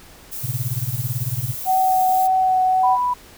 violet noise, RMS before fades -30 dBFS, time 0.31-2.28 s, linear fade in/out 20 ms
sine tone with tremolo, 123.47 Hz, B2, in tune, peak -18 dBFS, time 0.43-1.55 s, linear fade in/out 20 ms, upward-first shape sine, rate 18 Hz, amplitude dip 100%
sine tone with vibrato, 749 Hz, F#5, 21 cents sharp, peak -14 dBFS, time 1.65-2.98 s, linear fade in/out 50 ms, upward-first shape triangle, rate 1.8 Hz, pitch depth 13 cents each way
sine tone, 987.8 Hz, B5, in tune, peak -17 dBFS, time 2.83-3.14 s, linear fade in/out 10 ms
effects pink hiss -45 dBFS RMS until 3.37 s

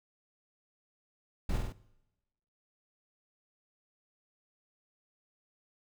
brown noise with echo, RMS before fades -31 dBFS, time 1.49-1.58 s, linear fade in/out 5 ms, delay 48 ms, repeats 3, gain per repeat -3 dB, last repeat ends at 1.724 s, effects noise-tail reverb RT60 1.0 s tail -21 dB re dry

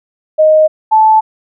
sine tone pair in turn, 622.3 / 872.9 Hz, D#5 / A5, 0 / -14 cents, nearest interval tritone, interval 586 cents, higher second, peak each -4 dBFS, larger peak neither, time 0.38-0.68 / 0.91-1.21 s, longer neither, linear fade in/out 20 ms, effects none

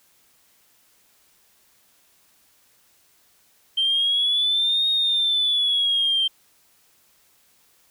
sine exponential two-way sweep, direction up then down, 3136 to 3729 to 3136 Hz, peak -17 dBFS, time 3.77-6.28 s, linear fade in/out 10 ms, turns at 4.89 s, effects tanh soft clip ceiling -13 dBFS + white hiss -60 dBFS RMS until 7.9 s

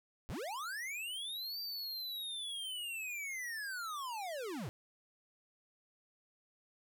square linear two-way sweep, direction up then down, 35.55 to 4699 to 93.2 Hz, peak -40 dBFS, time 0.29-4.69 s, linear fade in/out 0 ms, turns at 1.6 s, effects none

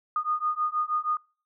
sine beating tone pair, 1226 / 1232.3 Hz, D#6 / D#6, -26 / -17 cents, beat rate 6.3 Hz, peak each -28 dBFS, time 0.16-1.17 s, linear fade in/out 2 ms, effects noise-tail reverb RT60 0.4 s tail -25 dB re dry

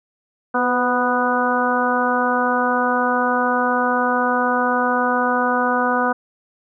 harmonic tone with a mistuned harmonic, 246.9 Hz, B3, in tune, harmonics 1 / 2 / 3 / 4 / 5 / 6, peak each -23 / -23 / -23 / -23 / -23 / -23 dBFS, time 0.54-6.13 s, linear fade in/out 10 ms, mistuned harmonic 2, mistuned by +25 cents, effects none

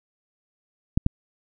clicks, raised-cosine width 5 ms, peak -6 dBFS, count 2, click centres 0.975 / 1.064 s, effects none

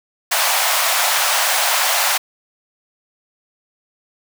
pink high-pass noise, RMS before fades -17 dBFS, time 0.31-2.18 s, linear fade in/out 10 ms, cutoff 620 Hz, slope 48 dB/octave, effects none

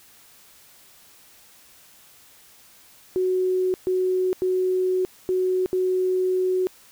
sine tone bursts at uneven times, 370 Hz, F#4, in tune, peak -19 dBFS, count 5, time 3.16-3.74 / 3.87-4.33 / 4.42-5.05 / 5.29-5.66 / 5.73-6.67 s, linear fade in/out 0 ms, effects white hiss -52 dBFS RMS until 6.91 s

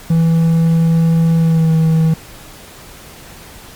triangle tone with pitch glide, 164.6 to 160.84 Hz, E3 to E3, -2 to -42 cents, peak -7 dBFS, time 0.1-2.14 s, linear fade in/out 5 ms, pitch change -40 cents, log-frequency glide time 1.37-1.72 s, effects pink hiss -37 dBFS RMS until 3.75 s + Opus 48 kbps

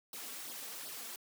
white noise with flanger, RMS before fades -45 dBFS, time 0.13-1.16 s, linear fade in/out 2 ms, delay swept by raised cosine 0.21 to 4.51 ms, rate 2.7 Hz, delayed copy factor +0.75, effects high-pass 200 Hz 12 dB/octave

